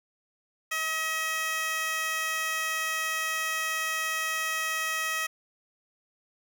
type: tone with high-pass filter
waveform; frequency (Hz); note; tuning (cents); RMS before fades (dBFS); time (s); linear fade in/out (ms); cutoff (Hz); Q
15% pulse; 637; D#5; +41; -30; 0.71-5.27; 10; 1600; 0.94
effects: none